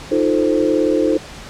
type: chord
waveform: sine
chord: F dominant seventh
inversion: third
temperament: equal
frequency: 311.1 / 349.2 / 440 / 523.3 Hz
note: Eb4 / F4 / A4 / C5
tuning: 0 / 0 / 0 / 0 cents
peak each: -17 / -20 / -19 / -19 dBFS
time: 0.11-1.18 s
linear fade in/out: 10 ms
effects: pink hiss -35 dBFS RMS until 1.49 s + low-pass 7000 Hz 12 dB/octave